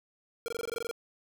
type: tone bursts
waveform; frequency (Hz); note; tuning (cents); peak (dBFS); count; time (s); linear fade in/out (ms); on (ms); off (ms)
square; 465.6; A#4; -2; -33; 11; 0.46-0.912; 0; 22; 21
effects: none